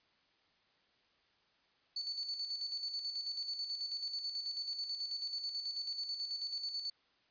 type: tone with tremolo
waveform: sine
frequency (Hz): 4475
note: C#8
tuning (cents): +16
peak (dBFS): -35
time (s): 1.96-6.9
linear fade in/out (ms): 5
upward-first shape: square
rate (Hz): 9.2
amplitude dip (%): 50
effects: white hiss -72 dBFS RMS until 7.3 s + resampled to 11025 Hz